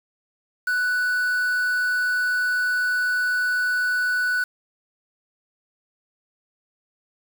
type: tone with quantisation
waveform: triangle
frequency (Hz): 1484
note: F#6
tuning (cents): +5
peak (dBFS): -18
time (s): 0.67-4.44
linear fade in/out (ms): 5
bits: 6
effects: none